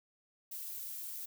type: noise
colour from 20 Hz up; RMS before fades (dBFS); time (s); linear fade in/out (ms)
violet; -43; 0.51-1.26; 10
effects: none